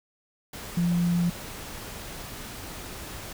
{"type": "tone in noise", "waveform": "sine", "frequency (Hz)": 173.6, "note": "F3", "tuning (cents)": -10, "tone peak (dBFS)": -21, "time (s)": [0.77, 1.3], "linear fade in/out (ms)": 5, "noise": "pink", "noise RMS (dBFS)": -39, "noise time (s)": [0.53, 3.33], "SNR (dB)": 15, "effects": []}